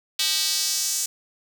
square tone with high-pass filter sweep, 174.61 Hz, F3, in tune, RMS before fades -24 dBFS, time 0.19-1.06 s, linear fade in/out 5 ms, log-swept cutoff 3700 to 6800 Hz, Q 2.1, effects none

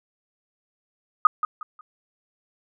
sine tone with echo, 1244.5 Hz, D#6, in tune, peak -9 dBFS, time 1.25-1.27 s, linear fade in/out 2 ms, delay 180 ms, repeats 3, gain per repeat -11 dB, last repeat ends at 1.81 s, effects none

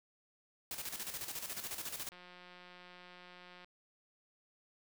white noise with tremolo, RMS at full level -41 dBFS, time 0.71-2.09 s, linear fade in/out 2 ms, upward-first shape square, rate 14 Hz, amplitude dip 60%
click train, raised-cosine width 0.3 ms, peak -39 dBFS, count 274, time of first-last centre 2.12-3.645 s, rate 179 Hz
effects none

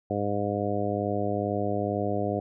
harmonic tone, 102.2 Hz, G#2, 27 cents flat, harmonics 1 / 2 / 3 / 4 / 5 / 6 / 7, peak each -33 / -33 / -33 / -33 / -33 / -33 / -33 dBFS, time 0.1-2.4 s, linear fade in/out 5 ms, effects none

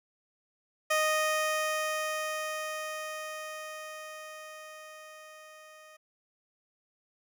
15% pulse tone with level ramp, 620 Hz, D#5, 6 cents flat, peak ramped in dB -18 to -45 dBFS, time 0.9-5.97 s, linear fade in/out 10 ms, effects none

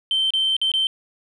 sine tone with dropouts, 3109 Hz, G7, 15 cents flat, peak -16 dBFS, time 0.11-0.87 s, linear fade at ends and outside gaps 1 ms, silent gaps 0.305-0.336 / 0.566-0.615 / 0.717-0.738 s, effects tanh soft clip ceiling -14 dBFS

